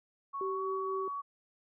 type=tone with pitch glide; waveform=sine; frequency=1109 to 1126.4 Hz; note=C#6 to C#6; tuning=0 to +27 cents; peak=-35 dBFS; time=0.33-1.22 s; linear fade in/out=20 ms; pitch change=+27 cents; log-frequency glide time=0.52-0.61 s
type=tone with tremolo; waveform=sine; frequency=384.6 Hz; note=G4; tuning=33 cents flat; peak=-33 dBFS; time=0.41-1.08 s; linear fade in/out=2 ms; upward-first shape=sine; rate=4.1 Hz; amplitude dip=25%
effects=none